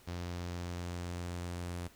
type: tone with low-pass filter sweep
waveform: sawtooth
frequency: 87.7 Hz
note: F2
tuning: 8 cents sharp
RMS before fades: -40 dBFS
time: 0.07-1.88 s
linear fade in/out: 10 ms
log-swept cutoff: 5400 to 10000 Hz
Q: 1.5
effects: pink hiss -61 dBFS RMS until 1.95 s